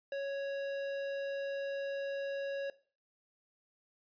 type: tone with tanh clipping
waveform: sine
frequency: 554.4 Hz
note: C#5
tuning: in tune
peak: -37 dBFS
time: 0.12-2.7 s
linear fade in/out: 2 ms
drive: 16 dB
effects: noise-tail reverb RT60 0.4 s tail -18 dB re dry + resampled to 11025 Hz